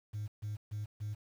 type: tone bursts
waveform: sine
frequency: 105.2 Hz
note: G#2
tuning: 23 cents sharp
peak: -34 dBFS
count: 4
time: 0.13-1.15 s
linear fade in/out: 20 ms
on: 150 ms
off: 140 ms
effects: tanh soft clip ceiling -34 dBFS + 10-bit

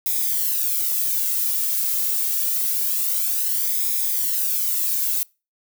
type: noise with flanger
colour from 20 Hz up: violet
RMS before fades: -22 dBFS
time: 0.06-5.23 s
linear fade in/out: 0 ms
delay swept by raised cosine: 0.68 to 2.08 ms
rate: 0.26 Hz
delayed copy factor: -0.7
effects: noise-tail reverb RT60 0.3 s tail -25 dB re dry

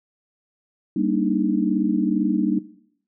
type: chord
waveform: sine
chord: Eb major seventh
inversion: first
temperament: equal with one note detuned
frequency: 196 / 233.1 / 288.8 / 311.1 Hz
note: G3 / Bb3 / D4 / Eb4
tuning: 0 / 0 / -29 / 0 cents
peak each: -24 dBFS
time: 0.96-2.59 s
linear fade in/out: 5 ms
effects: noise-tail reverb RT60 0.7 s tail -18 dB re dry

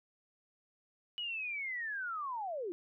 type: linear sweep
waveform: sine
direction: down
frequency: 2950 to 324.4 Hz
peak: -36 dBFS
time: 1.18-2.72 s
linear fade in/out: 0 ms
effects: none

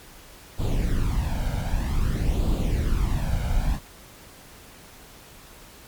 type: noise with flanger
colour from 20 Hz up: brown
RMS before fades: -23 dBFS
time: 0.57-3.8 s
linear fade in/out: 50 ms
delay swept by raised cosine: 0.25 to 1.35 ms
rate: 0.52 Hz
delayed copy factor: +0.75
effects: pink hiss -47 dBFS RMS until 5.87 s + MP3 96 kbps

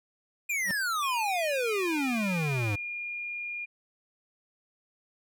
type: exponential sweep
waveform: square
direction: down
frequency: 2469 to 98 Hz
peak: -28 dBFS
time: 0.49-2.76 s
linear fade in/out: 10 ms
type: tone with exponential growth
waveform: square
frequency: 190 Hz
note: F#3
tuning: 46 cents sharp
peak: -30 dBFS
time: 0.62-0.71 s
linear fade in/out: 0 ms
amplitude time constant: 18 ms
type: tone with pitch glide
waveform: sine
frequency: 2467 to 2419 Hz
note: D#7 to D#7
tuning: -15 to -49 cents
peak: -33 dBFS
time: 1.02-3.66 s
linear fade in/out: 20 ms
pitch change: -34 cents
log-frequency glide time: 1.42-2.09 s
effects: none

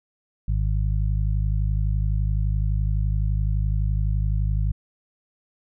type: harmonic tone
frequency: 51.8 Hz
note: G#1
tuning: 4 cents flat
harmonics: 1 / 2 / 3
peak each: -21 / -25 / -31 dBFS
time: 0.48-4.72 s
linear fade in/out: 5 ms
effects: none

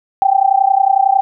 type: tone with amplitude modulation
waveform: sine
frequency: 780 Hz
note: G5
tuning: 9 cents flat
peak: -5 dBFS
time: 0.22-1.21 s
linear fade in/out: 0 ms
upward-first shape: sine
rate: 31 Hz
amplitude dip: 90%
effects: none

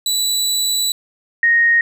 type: tone pair in turn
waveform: 25% pulse / sine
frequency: 3951 / 1864.6 Hz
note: B7 / A#6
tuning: 0 / 0 cents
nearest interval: octave + minor second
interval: 1300 cents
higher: first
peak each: -12 / -10 dBFS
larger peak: second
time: 0.06-0.92 / 1.43-1.81 s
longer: first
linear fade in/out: 2 ms
effects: none

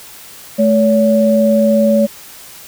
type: tone pair together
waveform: sine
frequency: 216.4 / 566.5 Hz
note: A3 / C#5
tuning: -29 / +37 cents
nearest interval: octave + perfect fourth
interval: 1666 cents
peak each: -11 dBFS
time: 0.58-2.07 s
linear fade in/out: 20 ms
effects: white hiss -36 dBFS RMS until 2.67 s

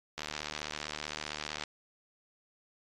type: click train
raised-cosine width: 0.2 ms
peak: -19 dBFS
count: 111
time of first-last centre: 0.18-1.637 s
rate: 75.5 Hz
effects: AAC 32 kbps

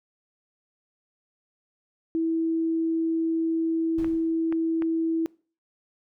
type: tone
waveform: sine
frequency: 326.6 Hz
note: E4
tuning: 16 cents flat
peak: -22 dBFS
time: 2.15-5.26 s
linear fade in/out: 0 ms
type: noise with exponential decay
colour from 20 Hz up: brown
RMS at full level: -35 dBFS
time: 3.98-4.49 s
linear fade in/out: 5 ms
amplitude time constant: 110 ms
type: clicks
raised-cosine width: 0.5 ms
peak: -22 dBFS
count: 3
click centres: 4.045 / 4.525 / 4.822 s
effects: noise-tail reverb RT60 0.4 s tail -24 dB re dry

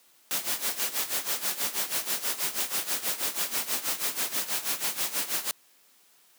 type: noise with tremolo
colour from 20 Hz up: white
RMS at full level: -27 dBFS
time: 0.31-5.51 s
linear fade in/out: 0 ms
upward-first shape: sine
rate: 6.2 Hz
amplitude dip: 80%
effects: white hiss -61 dBFS RMS until 6.38 s + high-pass 200 Hz 12 dB/octave

